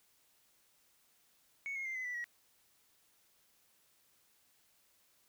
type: tone with pitch steps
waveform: sine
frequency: 2217 / 2153 / 2090 / 2029 / 1970.6 / 1913.4 Hz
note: C#7 / C7 / C7 / B6 / B6 / A#6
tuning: 0 / +49 / -2 / +46 / -4 / +45 cents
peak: -36 dBFS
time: 1.66-2.242 s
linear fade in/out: 0 ms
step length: 97 ms
effects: tanh soft clip ceiling -35 dBFS + white hiss -71 dBFS RMS until 5.28 s